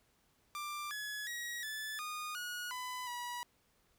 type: tone with pitch steps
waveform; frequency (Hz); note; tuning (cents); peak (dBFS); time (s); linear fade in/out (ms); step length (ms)
sawtooth; 1184 / 1695 / 1903 / 1738 / 1227 / 1452 / 1002 / 970; D6 / G#6 / A#6 / A6 / D#6 / F#6 / B5 / B5; +14 / +35 / +35 / -22 / -25 / -33 / +25 / -31; -36; 0.55-3.43; 0; 360
effects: pink hiss -73 dBFS RMS until 3.98 s